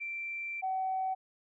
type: tone pair in turn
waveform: sine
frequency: 2349 / 757.2 Hz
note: D7 / F#5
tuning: 0 / +40 cents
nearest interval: octave + minor sixth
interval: 1960 cents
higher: first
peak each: -35 / -29 dBFS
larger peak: second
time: 0-0.62 / 0.62-1.15 s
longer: first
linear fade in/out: 20 ms
effects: tanh soft clip ceiling -25 dBFS